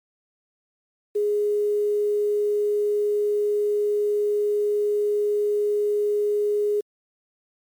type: tone with quantisation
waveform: sine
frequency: 415.3 Hz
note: G#4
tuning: in tune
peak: -19 dBFS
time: 1.15-6.81 s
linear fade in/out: 10 ms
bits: 8
effects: MP3 96 kbps